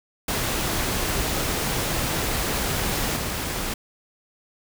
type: noise with level steps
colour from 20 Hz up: pink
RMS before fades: -25 / -28 dBFS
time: 0.28-3.74 s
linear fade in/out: 5 ms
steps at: 3.16 s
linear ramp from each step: 10 ms
effects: none